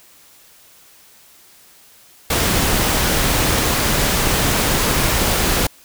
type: noise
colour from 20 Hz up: pink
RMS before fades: -17 dBFS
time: 2.3-5.67 s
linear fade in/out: 5 ms
effects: white hiss -48 dBFS RMS until 5.84 s